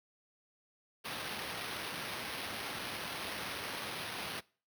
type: noise with sample-and-hold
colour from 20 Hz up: blue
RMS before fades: -41 dBFS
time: 1.04-4.41 s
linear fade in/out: 20 ms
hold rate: 7350 Hz
effects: noise-tail reverb RT60 0.4 s tail -23 dB re dry + high-pass 80 Hz 12 dB/octave